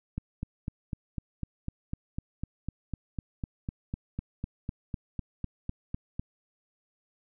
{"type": "click train", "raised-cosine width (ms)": 5, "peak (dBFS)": -20, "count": 25, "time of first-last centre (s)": [0.18, 6.195], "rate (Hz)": 3.99, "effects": []}